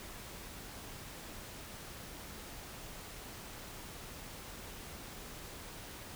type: silence
effects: pink hiss -48 dBFS RMS until 6.15 s